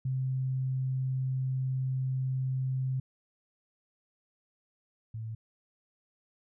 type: tone pair in turn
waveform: sine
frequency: 130.8 / 111.68 Hz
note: C3 / A2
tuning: 0 / +26 cents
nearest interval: minor third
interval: 274 cents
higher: first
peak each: -28 / -35 dBFS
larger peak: first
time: 0.05-3 / 5.14-5.35 s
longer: first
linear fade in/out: 5 ms
effects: none